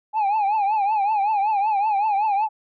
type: tone with vibrato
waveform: sine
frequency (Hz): 830.6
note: G#5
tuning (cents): 0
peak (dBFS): -15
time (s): 0.13-2.49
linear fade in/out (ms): 50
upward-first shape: triangle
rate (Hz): 5.3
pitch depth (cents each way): 130
effects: tanh soft clip ceiling -17 dBFS